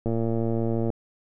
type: click train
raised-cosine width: 2 ms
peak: -14 dBFS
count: 97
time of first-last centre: 0.06-0.902 s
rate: 114 Hz
effects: none